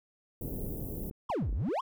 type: band-stop noise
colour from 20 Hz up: pink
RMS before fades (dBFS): -37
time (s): 0.41-1.1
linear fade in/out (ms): 2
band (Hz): 480 to 14000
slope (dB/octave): 24
type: clicks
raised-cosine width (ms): 3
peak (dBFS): -32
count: 7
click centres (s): 1.111 / 1.301 / 1.425 / 1.494 / 1.528 / 1.617 / 1.686
type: exponential two-way sweep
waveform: triangle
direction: down then up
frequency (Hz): 1173 to 41.2 to 1173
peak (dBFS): -27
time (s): 1.29-1.81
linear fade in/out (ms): 10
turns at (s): 1.52
effects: none